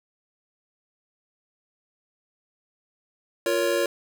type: chord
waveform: square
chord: Bb minor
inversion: second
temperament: just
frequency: 349.6 / 466.2 / 559.4 Hz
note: F4 / Bb4 / Db5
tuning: +2 / 0 / +16 cents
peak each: -27 / -28 / -25 dBFS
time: 3.46-3.86 s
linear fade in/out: 2 ms
effects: none